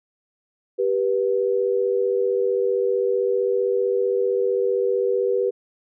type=tone pair together; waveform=sine; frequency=392 / 487.5 Hz; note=G4 / B4; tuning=0 / -23 cents; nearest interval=major third; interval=377 cents; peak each=-21 dBFS; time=0.78-5.51 s; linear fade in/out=20 ms; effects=none

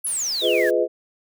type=exponential sweep; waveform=sine; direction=down; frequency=11520 to 1600 Hz; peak=-22 dBFS; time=0.04-0.7 s; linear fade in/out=10 ms
type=noise; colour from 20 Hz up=white; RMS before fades=-39 dBFS; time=0.06-0.71 s; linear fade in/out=10 ms
type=chord; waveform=sine; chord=F half-diminished seventh; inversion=none; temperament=just; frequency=349.2 / 419.1 / 502.9 / 628.6 Hz; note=F4 / Ab4 / Cb5 / Eb5; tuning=0 / +16 / +31 / +18 cents; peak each=-23 / -23 / -21 / -23 dBFS; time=0.41-0.88 s; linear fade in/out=50 ms
effects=none

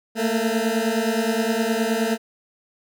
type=beating tone pair; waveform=20% pulse; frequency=220 / 229.6 Hz; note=A3 / A#3; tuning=0 / -26 cents; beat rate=9.6 Hz; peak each=-18 dBFS; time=0.15-2.18 s; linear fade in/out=50 ms; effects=none

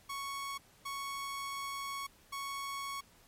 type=tone bursts at uneven times; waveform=sawtooth; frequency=1108.7 Hz; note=C#6; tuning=in tune; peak=-34 dBFS; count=3; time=0.09-0.58 / 0.85-2.07 / 2.32-3.01 s; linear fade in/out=10 ms; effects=pink hiss -63 dBFS RMS until 3.27 s + MP3 64 kbps

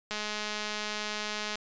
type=click train; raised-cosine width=0.2 ms; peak=-17 dBFS; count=306; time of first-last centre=0.11-1.555 s; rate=211 Hz; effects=resampled to 16000 Hz

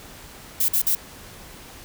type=noise bursts; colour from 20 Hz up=violet; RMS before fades=-20 dBFS; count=3; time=0.6-0.951 s; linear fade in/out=5 ms; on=85 ms; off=48 ms; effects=pink hiss -43 dBFS RMS until 1.84 s

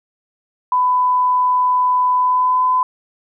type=tone with pitch glide; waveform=sine; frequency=1000 to 1011.6 Hz; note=B5 to B5; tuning=+21 to +41 cents; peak=-12 dBFS; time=0.72-2.83 s; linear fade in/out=2 ms; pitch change=+20 cents; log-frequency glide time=2.16-2.66 s; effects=none

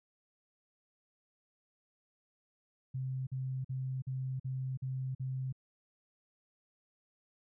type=tone bursts; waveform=sine; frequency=130.81 Hz; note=C3; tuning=in tune; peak=-34 dBFS; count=7; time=2.94-5.526 s; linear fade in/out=10 ms; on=330 ms; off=46 ms; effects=none

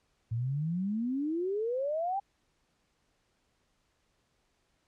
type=exponential sweep; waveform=sine; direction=up; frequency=110 to 811 Hz; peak=-29 dBFS; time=0.31-2.2 s; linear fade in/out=10 ms; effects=pink hiss -74 dBFS RMS until 4.87 s + low-pass 8000 Hz 12 dB/octave

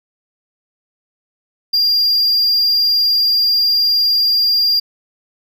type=tone; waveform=triangle; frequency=4793 Hz; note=D8; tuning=34 cents sharp; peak=-10 dBFS; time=1.73-4.8 s; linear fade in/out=10 ms; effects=none

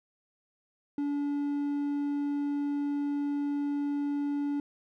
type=tone; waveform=triangle; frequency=287.2 Hz; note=D4; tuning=39 cents flat; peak=-26 dBFS; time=0.98-4.6 s; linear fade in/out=2 ms; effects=none

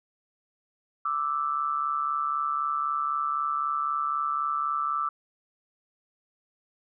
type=tone pair together; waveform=sine; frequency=1174.7 / 1318.6 Hz; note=D6 / E6; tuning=0 / 0 cents; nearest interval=major second; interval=200 cents; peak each=-28 dBFS; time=1.05-5.09 s; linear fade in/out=5 ms; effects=none

